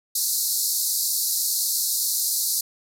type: band-pass noise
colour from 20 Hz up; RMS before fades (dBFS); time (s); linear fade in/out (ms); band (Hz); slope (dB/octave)
white; -24; 0.15-2.61; 5; 4000 to 15000; 96
effects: none